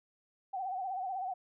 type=tone with vibrato; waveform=sine; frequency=755 Hz; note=F#5; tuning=35 cents sharp; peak=-34 dBFS; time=0.53-1.34 s; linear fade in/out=10 ms; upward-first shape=sine; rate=16 Hz; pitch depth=76 cents each way; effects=none